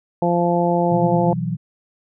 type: harmonic tone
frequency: 173.2 Hz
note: F3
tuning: 14 cents flat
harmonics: 1 / 2 / 3 / 4 / 5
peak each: -20 / -22 / -21 / -22 / -23 dBFS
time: 0.22-1.33 s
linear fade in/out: 2 ms
type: chord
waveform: sine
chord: B suspended fourth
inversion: none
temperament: just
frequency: 123.47 / 164.63 / 185.21 Hz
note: B2 / E3 / F#3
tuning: 0 / -2 / +2 cents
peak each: -26 / -23 / -26 dBFS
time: 0.9-1.57 s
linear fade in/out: 20 ms
effects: none